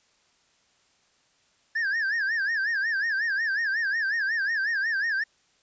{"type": "tone with vibrato", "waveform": "triangle", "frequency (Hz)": 1700, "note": "G#6", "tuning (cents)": 40, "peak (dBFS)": -22, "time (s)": [1.75, 5.24], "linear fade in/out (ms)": 10, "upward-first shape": "sine", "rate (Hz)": 5.5, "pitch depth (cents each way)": 160, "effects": ["white hiss -65 dBFS RMS until 5.62 s", "resampled to 16000 Hz"]}